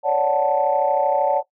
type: chord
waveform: sine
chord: D major seventh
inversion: third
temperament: equal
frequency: 554.4 / 587.3 / 740 / 880 Hz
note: C#5 / D5 / F#5 / A5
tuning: 0 / 0 / 0 / 0 cents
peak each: -21 dBFS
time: 0.03-1.43 s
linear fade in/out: 50 ms
effects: noise-tail reverb RT60 0.1 s tail -18 dB re dry + tanh soft clip ceiling -6 dBFS